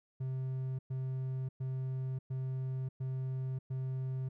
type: tone bursts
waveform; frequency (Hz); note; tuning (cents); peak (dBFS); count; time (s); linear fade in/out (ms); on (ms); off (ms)
triangle; 130.81; C3; 0; -32; 6; 0.2-4.29; 10; 590; 110
effects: none